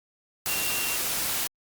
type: tone in noise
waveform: sine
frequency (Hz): 2753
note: F7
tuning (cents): -25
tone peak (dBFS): -32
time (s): 0.49-0.96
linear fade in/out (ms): 0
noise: white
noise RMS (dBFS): -28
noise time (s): 0.46-1.47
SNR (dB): -7
effects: Opus 48 kbps